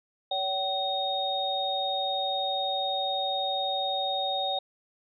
sine tone cluster, 564 / 764 / 3720 Hz, C#5 / G5 / A#7, +30 / -45 / -4 cents, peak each -33 / -30 / -30 dBFS, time 0.31-4.59 s, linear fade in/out 5 ms, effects none

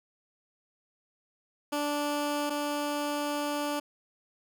15% pulse tone pair in turn, 292.2 / 292.2 Hz, D4 / D4, -9 / -9 cents, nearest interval unison, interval 0 cents, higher neither, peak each -22 / -23 dBFS, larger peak first, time 1.72-2.5 / 2.5-3.8 s, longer second, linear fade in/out 10 ms, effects none

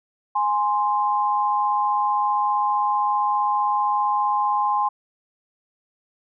sine tone pair together, 830.6 / 1045.9 Hz, G#5 / C6, 0 / -1 cents, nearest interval major third, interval 399 cents, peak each -21 dBFS, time 0.35-4.89 s, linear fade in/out 10 ms, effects none

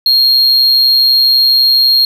triangle tone, 4244 Hz, C8, 24 cents sharp, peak -5 dBFS, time 0.06-2.05 s, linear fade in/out 2 ms, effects none

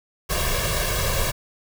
pink noise with comb filter, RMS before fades -23 dBFS, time 0.29-1.32 s, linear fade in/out 20 ms, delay 1.8 ms, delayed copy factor +0.95, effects none

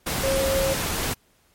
sine tone in noise, 540 Hz, C#5, 45 cents flat, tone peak -21 dBFS, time 0.23-0.74 s, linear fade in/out 10 ms, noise pink, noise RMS -26 dBFS, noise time 0.06-1.14 s, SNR +2 dB, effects pink hiss -62 dBFS RMS until 1.54 s + MP3 64 kbps

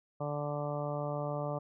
harmonic tone, 146.5 Hz, D3, 4 cents flat, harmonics 1 / 2 / 3 / 4 / 5 / 6 / 7 / 8, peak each -37 / -44 / -43 / -37 / -43 / -46 / -48 / -45 dBFS, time 0.2-1.59 s, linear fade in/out 10 ms, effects none

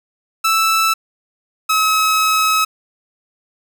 sawtooth tone pair in turn, 1318.5 / 1283.2 Hz, E6 / E6, 0 / -47 cents, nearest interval unison, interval 47 cents, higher first, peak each -9 dBFS, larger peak neither, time 0.44-0.94 / 1.69-2.65 s, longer second, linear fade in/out 10 ms, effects none

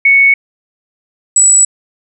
sine tone pair in turn, 2217 / 7862 Hz, C#7 / B8, 0 / -9 cents, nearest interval octave + minor seventh, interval 2191 cents, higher second, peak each -4 dBFS, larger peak neither, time 0.05-0.34 / 1.36-1.65 s, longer neither, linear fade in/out 5 ms, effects none

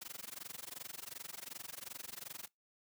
white noise with amplitude modulation, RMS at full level -44 dBFS, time 0.01-2.48 s, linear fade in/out 10 ms, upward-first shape sine, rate 22.7 Hz, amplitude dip 100%, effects noise-tail reverb RT60 0.2 s tail -26 dB re dry + high-pass 100 Hz 12 dB/octave

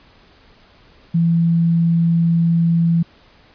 sine tone, 167.6 Hz, E3, 29 cents sharp, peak -12 dBFS, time 1.14-3.03 s, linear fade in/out 10 ms, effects pink hiss -50 dBFS RMS until 3.54 s + resampled to 11025 Hz

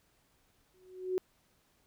sine tone with exponential growth, 370 Hz, F#4, in tune, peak -26 dBFS, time 0.74-1.18 s, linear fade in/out 0 ms, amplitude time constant 95 ms, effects pink hiss -71 dBFS RMS until 1.86 s

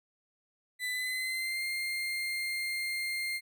35% pulse tone with pitch glide, 2000 to 2110 Hz, B6 to C7, +21 to +14 cents, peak -30 dBFS, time 0.79-3.41 s, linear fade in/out 50 ms, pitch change +93 cents, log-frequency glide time 0.92-1.64 s, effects none

